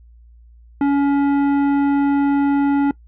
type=tone with tanh clipping; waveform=sine; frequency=281.8 Hz; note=C#4; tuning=29 cents sharp; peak=-15 dBFS; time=0.81-2.91 s; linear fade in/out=2 ms; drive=12 dB; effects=noise-tail reverb RT60 0.1 s tail -21 dB re dry + added 58 Hz sine -43 dBFS peak until 3.07 s